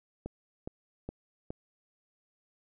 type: click train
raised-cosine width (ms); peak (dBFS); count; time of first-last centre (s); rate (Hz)
2; -24; 4; 0.26-1.505; 2.41
effects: none